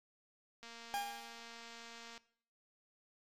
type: click train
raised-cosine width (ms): 0.2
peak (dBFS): -35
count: 360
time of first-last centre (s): 0.63-2.177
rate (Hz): 232
type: tone with exponential decay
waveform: 40% pulse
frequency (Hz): 809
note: G#5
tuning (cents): -46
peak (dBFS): -33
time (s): 0.94-1.59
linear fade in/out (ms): 0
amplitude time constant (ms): 140
effects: noise-tail reverb RT60 0.6 s tail -19 dB re dry + AAC 64 kbps